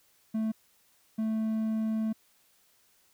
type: tone bursts at uneven times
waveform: triangle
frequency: 220 Hz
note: A3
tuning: in tune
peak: -25 dBFS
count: 2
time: 0.34-0.52 / 1.18-2.13 s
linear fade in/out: 10 ms
effects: white hiss -66 dBFS RMS until 3.13 s